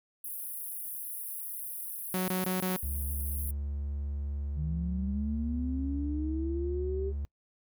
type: high-pass noise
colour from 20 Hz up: pink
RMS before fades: -39 dBFS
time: 0.24-3.51 s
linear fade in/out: 5 ms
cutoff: 9800 Hz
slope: 96 dB/octave
type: tone bursts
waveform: sawtooth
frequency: 185 Hz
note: F#3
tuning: in tune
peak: -25 dBFS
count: 4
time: 2.14-2.763 s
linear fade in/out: 2 ms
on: 140 ms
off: 21 ms
type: tone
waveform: triangle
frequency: 71.3 Hz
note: C#2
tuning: 49 cents sharp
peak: -30 dBFS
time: 2.83-7.25 s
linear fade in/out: 0 ms
type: linear sweep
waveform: sine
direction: up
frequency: 146 to 395.5 Hz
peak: -32 dBFS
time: 4.55-7.13 s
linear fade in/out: 50 ms
effects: noise-tail reverb RT60 0.1 s tail -25 dB re dry